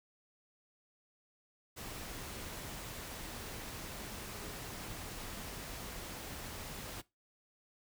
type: tone in noise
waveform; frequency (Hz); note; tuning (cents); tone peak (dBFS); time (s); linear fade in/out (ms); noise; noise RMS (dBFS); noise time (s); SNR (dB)
sine; 415.3; G#4; 0; -55; 4.33-4.56; 20; pink; -45; 1.76-7.02; -13
effects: noise-tail reverb RT60 0.2 s tail -19 dB re dry